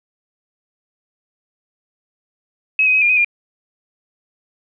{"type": "tone with pitch steps", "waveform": "sine", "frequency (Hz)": [2561, 2513, 2543, 2408, 2510, 2407], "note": ["D#7", "D#7", "D#7", "D7", "D#7", "D7"], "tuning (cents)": [49, 17, 37, 43, 15, 42], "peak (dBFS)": -11, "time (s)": [2.79, 3.246], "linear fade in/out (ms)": 2, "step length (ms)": 76, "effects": []}